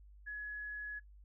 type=tone; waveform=sine; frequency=1689 Hz; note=G#6; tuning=29 cents sharp; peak=-40 dBFS; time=0.26-1 s; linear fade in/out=20 ms; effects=noise-tail reverb RT60 0.1 s tail -21 dB re dry + added 50 Hz sine -55 dBFS peak until 1.24 s